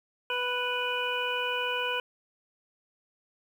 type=harmonic tone; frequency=493.9 Hz; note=B4; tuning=in tune; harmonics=1 / 2 / 3 / 5 / 6; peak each=-34 / -34 / -34 / -34 / -34 dBFS; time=0.3-2 s; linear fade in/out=2 ms; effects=9-bit